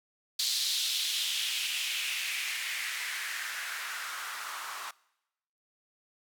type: noise with band-pass filter sweep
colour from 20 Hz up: blue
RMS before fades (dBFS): -34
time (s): 0.39-4.91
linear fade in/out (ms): 5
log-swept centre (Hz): 4200 to 1100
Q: 2.8
effects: noise-tail reverb RT60 0.9 s tail -23 dB re dry

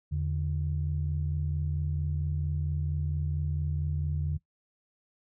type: tone pair together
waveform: sine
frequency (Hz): 82.41 / 146.83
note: E2 / D3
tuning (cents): 0 / 0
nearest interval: minor seventh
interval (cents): 1000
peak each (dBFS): -29 / -30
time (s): 0.11-4.38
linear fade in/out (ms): 20
effects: noise-tail reverb RT60 0.1 s tail -19 dB re dry + tanh soft clip ceiling -20 dBFS

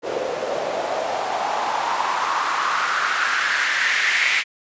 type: noise with band-pass filter sweep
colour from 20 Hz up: white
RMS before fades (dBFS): -22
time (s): 0.02-4.44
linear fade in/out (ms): 50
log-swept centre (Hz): 480 to 2200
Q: 3.8
effects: resampled to 16000 Hz

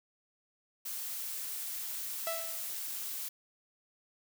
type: noise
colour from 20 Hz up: blue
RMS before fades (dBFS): -39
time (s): 0.85-3.29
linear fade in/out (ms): 10
type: tone with exponential decay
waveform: sawtooth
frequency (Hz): 659.3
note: E5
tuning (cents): 0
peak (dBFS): -28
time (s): 2.27-2.78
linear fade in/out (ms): 1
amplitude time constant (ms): 110
effects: none

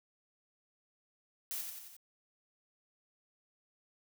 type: noise with echo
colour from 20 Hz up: blue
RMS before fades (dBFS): -39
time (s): 1.51-1.61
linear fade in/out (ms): 0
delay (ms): 89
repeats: 4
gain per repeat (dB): -4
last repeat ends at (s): 1.966
effects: none

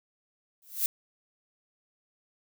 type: noise with exponential growth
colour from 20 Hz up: violet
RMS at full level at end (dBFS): -23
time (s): 0.62-0.86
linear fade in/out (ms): 1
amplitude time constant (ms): 51
effects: none

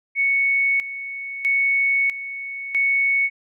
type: tone with tremolo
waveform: sine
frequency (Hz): 2217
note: C#7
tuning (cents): 0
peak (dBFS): -16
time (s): 0.15-3.3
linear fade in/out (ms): 50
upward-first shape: square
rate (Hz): 0.77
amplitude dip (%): 75
effects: none

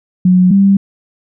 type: tone pair in turn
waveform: sine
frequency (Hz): 182.5 / 196.73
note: F#3 / G3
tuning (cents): -24 / +6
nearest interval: minor second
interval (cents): 130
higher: second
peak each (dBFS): -5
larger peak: neither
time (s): 0.25-0.51 / 0.51-0.77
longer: neither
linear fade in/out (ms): 5
effects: none

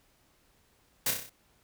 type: noise with echo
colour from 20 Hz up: white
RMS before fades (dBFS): -28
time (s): 1.06-1.11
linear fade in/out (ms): 5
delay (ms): 31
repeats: 6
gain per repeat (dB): -4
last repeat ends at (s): 1.296
effects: pink hiss -67 dBFS RMS until 1.63 s

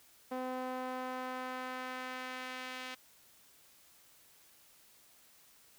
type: tone with band-pass filter sweep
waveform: sawtooth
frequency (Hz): 255.7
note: C4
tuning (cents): -40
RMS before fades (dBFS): -41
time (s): 0.31-2.95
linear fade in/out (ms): 10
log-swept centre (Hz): 650 to 2700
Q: 0.99
effects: white hiss -63 dBFS RMS until 5.78 s

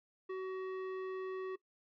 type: tone with hard clipping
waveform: sine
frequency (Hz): 376.4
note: F#4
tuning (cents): +30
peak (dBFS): -40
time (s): 0.29-1.56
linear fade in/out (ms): 10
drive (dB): 18
effects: noise-tail reverb RT60 0.1 s tail -19 dB re dry + low-pass 2000 Hz 12 dB/octave

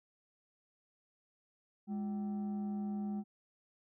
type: tone with frequency modulation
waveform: sine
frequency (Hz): 206.2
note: G#3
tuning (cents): -12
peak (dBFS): -34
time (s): 1.87-3.24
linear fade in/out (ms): 50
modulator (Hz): 562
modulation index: 0.32
effects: tanh soft clip ceiling -31 dBFS

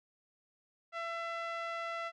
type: tone with low-pass filter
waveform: 5% pulse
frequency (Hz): 671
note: E5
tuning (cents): +31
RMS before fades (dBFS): -39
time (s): 0.92-2.12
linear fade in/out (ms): 50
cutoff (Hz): 1600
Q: 1.2
effects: none

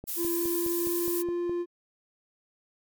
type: click train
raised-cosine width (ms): 2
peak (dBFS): -27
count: 8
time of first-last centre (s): 0.04-1.495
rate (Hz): 4.81
type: noise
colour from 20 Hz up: violet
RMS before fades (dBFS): -32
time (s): 0.07-1.23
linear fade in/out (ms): 20
type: tone with pitch glide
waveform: triangle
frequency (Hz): 341.3 to 348.5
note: F4 to F4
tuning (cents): -40 to -4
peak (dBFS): -25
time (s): 0.16-1.66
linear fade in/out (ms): 50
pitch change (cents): +36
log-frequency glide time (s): 0.31-1.4
effects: MP3 96 kbps

